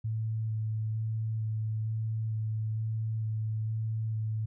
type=tone with vibrato; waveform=sine; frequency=110 Hz; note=A2; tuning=in tune; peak=-29 dBFS; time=0.04-4.46 s; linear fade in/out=10 ms; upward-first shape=square; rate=1.1 Hz; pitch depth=10 cents each way; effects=none